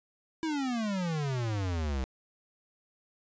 square exponential sweep, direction down, 329.6 to 63.1 Hz, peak -30 dBFS, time 0.43-2.04 s, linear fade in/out 0 ms, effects resampled to 16000 Hz

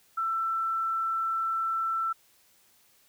sine tone, 1335 Hz, E6, 22 cents sharp, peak -26 dBFS, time 0.17-2.13 s, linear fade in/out 10 ms, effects white hiss -63 dBFS RMS until 3.08 s

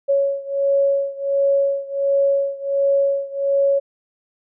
sine beating tone pair, 555 / 556.4 Hz, C#5 / C#5, +2 / +6 cents, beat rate 1.4 Hz, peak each -18 / -20 dBFS, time 0.08-3.8 s, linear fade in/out 20 ms, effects none

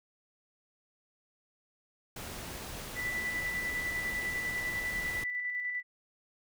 pink noise, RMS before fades -42 dBFS, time 2.16-5.24 s, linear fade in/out 5 ms
sine tone with tremolo, 1978 Hz, B6, 2 cents sharp, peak -31 dBFS, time 2.95-5.83 s, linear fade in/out 50 ms, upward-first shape square, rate 10 Hz, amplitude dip 30%
effects none

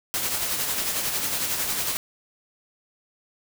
white noise with tremolo, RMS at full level -25 dBFS, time 0.14-1.97 s, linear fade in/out 0 ms, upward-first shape sine, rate 11 Hz, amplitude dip 40%, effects none

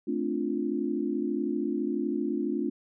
sine chord, D minor seventh, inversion second, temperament equal, 220 / 261.6 / 293.7 / 349.2 Hz, A3 / C4 / D4 / F4, 0 / 0 / 0 / 0 cents, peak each -33 / -33 / -31 / -32 dBFS, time 0.07-2.7 s, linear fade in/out 10 ms, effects none

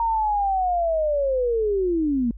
sine linear sweep, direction down, 932.3 to 226.2 Hz, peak -19 dBFS, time 0-2.31 s, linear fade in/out 2 ms, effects added 50 Hz sine -35 dBFS peak until 2.37 s

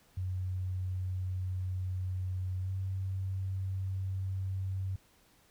sine tone with pitch glide, 92.5 to 95.16 Hz, F#2 to F#2, 0 to +49 cents, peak -32 dBFS, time 0.17-4.96 s, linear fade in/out 5 ms, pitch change +49 cents, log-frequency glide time 2.61-2.71 s, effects pink hiss -65 dBFS RMS until 5.5 s

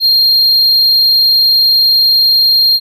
triangle tone, 4210 Hz, C8, 10 cents sharp, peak -5 dBFS, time 0-2.8 s, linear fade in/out 50 ms, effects none

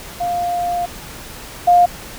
sine tone pair in turn, 702 / 706.5 Hz, F5 / F5, +9 / +20 cents, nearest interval unison, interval 11 cents, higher second, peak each -17 / -7 dBFS, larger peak second, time 0.2-0.86 / 1.67-1.86 s, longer first, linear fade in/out 10 ms, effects pink hiss -34 dBFS RMS until 2.18 s

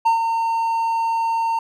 triangle tone with ADSR envelope, 912 Hz, A#5, 38 cents flat, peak -10 dBFS, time 0.05-1.59 s, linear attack 14 ms, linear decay 120 ms, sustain -6 dB, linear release 4 ms, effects none

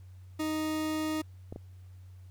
40% pulse tone, 311.1 Hz, D#4, in tune, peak -29 dBFS, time 0.39-1.22 s, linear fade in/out 10 ms
clicks, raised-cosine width 2 ms, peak -27 / -27 dBFS, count 2, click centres 1.525 / 1.561 s
effects added 92 Hz sine -47 dBFS peak until 2.3 s + pink hiss -69 dBFS RMS until 2.3 s

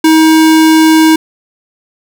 square tone, 317.7 Hz, D#4, 36 cents sharp, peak -4 dBFS, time 0.04-1.16 s, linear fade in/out 5 ms, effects none

